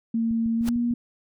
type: tone with pitch glide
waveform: sine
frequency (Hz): 228.1 to 238.5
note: A#3 to A#3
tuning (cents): -37 to +40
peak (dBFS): -21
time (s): 0.14-0.94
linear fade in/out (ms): 5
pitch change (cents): +77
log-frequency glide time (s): 0.56-0.74
type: click train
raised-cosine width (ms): 5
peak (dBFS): -27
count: 5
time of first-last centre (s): 0.31-0.91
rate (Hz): 6.67
type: noise with exponential growth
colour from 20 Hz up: pink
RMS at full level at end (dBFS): -28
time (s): 0.61-0.69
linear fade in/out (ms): 2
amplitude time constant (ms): 17
effects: none